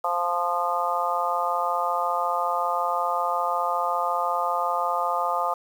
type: harmonic tone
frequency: 174.61 Hz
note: F3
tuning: in tune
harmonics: 3 / 4 / 5 / 6 / 7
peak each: -31 / -28 / -28 / -30 / -27 dBFS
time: 0.04-5.54 s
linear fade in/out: 5 ms
effects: 8-bit